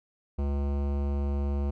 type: tone with hard clipping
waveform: sine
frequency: 70.6 Hz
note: C#2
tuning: 32 cents sharp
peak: -28 dBFS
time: 0.38-1.71 s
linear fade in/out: 10 ms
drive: 18 dB
effects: none